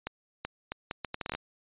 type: accelerating click train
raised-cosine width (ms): 0.3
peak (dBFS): -17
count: 12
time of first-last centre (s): 0.07-1.35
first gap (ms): 380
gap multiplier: 0.71
effects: resampled to 8000 Hz

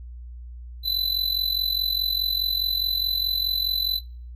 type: tone with amplitude modulation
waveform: square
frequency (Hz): 4005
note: B7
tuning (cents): +23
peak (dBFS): -19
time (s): 0.83-4.01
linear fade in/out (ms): 50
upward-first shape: sine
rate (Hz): 44.8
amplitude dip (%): 75
effects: noise-tail reverb RT60 0.5 s tail -24 dB re dry + added 60 Hz sine -36 dBFS peak until 4.35 s

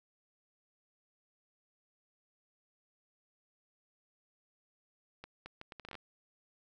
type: accelerating click train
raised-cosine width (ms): 0.3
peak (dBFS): -30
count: 11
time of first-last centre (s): 5.24-5.953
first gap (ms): 220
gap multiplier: 0.7
effects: none

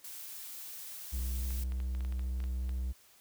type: noise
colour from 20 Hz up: blue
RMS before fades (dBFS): -45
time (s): 0.04-1.64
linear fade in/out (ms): 5
type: tone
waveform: triangle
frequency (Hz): 63.2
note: B1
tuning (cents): +41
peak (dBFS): -30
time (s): 1.12-2.93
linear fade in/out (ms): 20
type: clicks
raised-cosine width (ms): 0.3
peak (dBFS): -35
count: 11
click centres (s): 1.506 / 1.721 / 1.802 / 1.95 / 2.007 / 2.049 / 2.124 / 2.194 / 2.403 / 2.44 / 2.693
effects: white hiss -62 dBFS RMS until 3.2 s

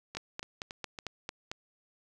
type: two click trains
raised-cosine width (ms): 0.2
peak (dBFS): -23 / -19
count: 4 / 7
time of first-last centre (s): 0.15-0.988 / 0.17-1.515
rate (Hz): 3.58 / 4.46
effects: none

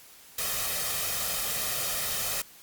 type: noise with comb filter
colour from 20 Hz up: white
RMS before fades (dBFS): -30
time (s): 0.38-2.42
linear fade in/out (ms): 5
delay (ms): 1.6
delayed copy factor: +0.6
effects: white hiss -52 dBFS RMS until 2.62 s + Opus 48 kbps

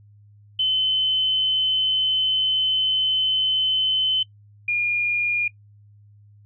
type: tone pair in turn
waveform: sine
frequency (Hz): 3051 / 2422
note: G7 / D#7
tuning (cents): -48 / -47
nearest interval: major third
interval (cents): 399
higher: first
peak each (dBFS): -18 / -19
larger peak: first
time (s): 0.59-4.23 / 4.68-5.48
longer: first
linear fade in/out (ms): 5
effects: noise-tail reverb RT60 0.1 s tail -20 dB re dry + added 103 Hz sine -48 dBFS peak until 6.45 s

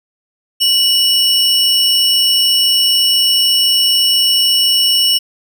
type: tone pair together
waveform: square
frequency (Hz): 2931 / 5422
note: F#7 / E8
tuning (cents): -17 / +48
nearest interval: major seventh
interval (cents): 1065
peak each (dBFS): -13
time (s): 0.6-5.19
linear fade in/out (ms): 20
effects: none

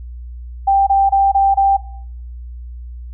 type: tone bursts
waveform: sine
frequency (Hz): 787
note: G5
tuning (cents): +7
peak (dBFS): -9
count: 5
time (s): 0.67-1.77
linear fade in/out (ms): 10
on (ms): 200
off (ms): 25
effects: noise-tail reverb RT60 0.6 s tail -17 dB re dry + added 60 Hz sine -28 dBFS peak until 3.13 s

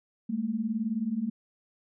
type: beating tone pair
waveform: sine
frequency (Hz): 207.7 / 226.7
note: G#3 / A#3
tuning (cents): 0 / -48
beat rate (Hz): 19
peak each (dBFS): -32 / -29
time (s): 0.29-1.3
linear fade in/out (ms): 10
effects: none

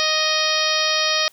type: harmonic tone with a mistuned harmonic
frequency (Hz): 622.3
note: D#5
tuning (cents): 0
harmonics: 1 / 2 / 3 / 4 / 5 / 6 / 7 / 8 / 9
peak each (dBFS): -26 / -26 / -26 / -26 / -26 / -26 / -26 / -26 / -26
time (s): 0-1.28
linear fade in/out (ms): 0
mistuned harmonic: 5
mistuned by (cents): +26
effects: white hiss -54 dBFS RMS until 1.32 s

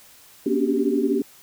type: tone cluster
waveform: sine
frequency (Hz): 238.1 / 276.1 / 288 / 380.5 / 397.4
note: A#3 / C#4 / D4 / F#4 / G4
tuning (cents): +37 / -7 / -34 / +48 / +24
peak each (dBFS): -25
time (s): 0.46-1.22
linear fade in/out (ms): 5
effects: white hiss -50 dBFS RMS until 1.42 s

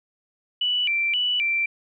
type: tone with vibrato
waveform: sine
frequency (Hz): 2637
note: E7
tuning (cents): 0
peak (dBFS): -20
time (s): 0.61-1.66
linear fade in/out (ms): 5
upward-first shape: square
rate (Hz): 1.9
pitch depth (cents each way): 200
effects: none

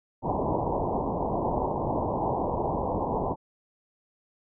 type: low-pass noise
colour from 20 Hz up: white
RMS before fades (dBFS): -28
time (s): 0.22-3.36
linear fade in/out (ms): 50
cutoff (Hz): 1000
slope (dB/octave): 96
effects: none

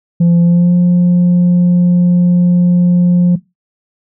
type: tone with pitch glide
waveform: sine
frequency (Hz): 171.4 to 176.83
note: F3 to F3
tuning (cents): -32 to +22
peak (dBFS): -3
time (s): 0.2-3.36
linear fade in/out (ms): 10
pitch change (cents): +54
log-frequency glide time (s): 0.42-0.74
effects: noise-tail reverb RT60 0.2 s tail -18 dB re dry + tanh soft clip ceiling -5 dBFS

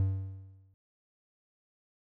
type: tone with exponential decay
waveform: triangle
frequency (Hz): 96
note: G2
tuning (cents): -36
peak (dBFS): -21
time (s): 0-0.74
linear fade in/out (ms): 0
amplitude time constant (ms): 160
effects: none

